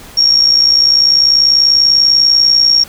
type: tone with amplitude modulation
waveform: sine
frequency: 5550 Hz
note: F8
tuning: 12 cents flat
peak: -3 dBFS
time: 0.17-2.84 s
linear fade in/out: 10 ms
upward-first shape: sine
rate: 60.2 Hz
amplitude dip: 65%
effects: pink hiss -35 dBFS RMS until 2.88 s